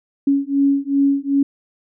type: beating tone pair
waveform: sine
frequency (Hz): 277.2 / 279.8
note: C#4 / C#4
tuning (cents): 0 / +16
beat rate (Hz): 2.6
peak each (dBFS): -17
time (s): 0.27-1.43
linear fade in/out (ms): 5
effects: none